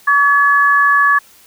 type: tone pair together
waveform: sine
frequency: 1137.3 / 1704 Hz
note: C#6 / G#6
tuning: +44 / +44 cents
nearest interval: perfect fifth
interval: 700 cents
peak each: -11 dBFS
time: 0.07-1.19 s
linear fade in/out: 10 ms
effects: white hiss -46 dBFS RMS until 1.46 s